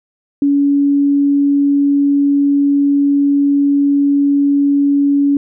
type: tone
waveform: sine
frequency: 282.9 Hz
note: C#4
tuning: 35 cents sharp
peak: -9 dBFS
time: 0.42-5.37 s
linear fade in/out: 2 ms
effects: none